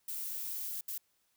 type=noise bursts at uneven times; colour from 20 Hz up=violet; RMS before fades=-39 dBFS; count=2; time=0.08-0.81 / 0.88-0.98 s; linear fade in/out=5 ms; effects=white hiss -75 dBFS RMS until 1.36 s